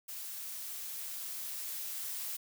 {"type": "noise with level ramp", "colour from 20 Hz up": "blue", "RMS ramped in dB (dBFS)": [-43, -39], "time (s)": [0.08, 2.37], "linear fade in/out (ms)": 10, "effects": []}